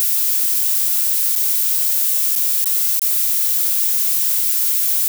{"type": "noise with dropouts", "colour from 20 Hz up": "violet", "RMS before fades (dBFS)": -17, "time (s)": [0, 5.08], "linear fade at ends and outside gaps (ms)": 0, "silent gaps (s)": [[1.353, 1.36], [2.353, 2.36], [2.643, 2.658], [2.995, 3.018]], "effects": []}